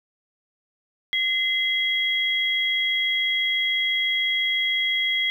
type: tone pair together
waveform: sine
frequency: 2054 / 3300 Hz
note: C7 / G#7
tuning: -33 / -12 cents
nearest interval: minor sixth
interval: 821 cents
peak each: -23 dBFS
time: 1.13-5.3 s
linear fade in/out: 0 ms
effects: 9-bit